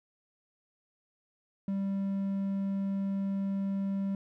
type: tone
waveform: triangle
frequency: 196 Hz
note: G3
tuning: in tune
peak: -27 dBFS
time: 1.68-4.15 s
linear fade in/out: 2 ms
effects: none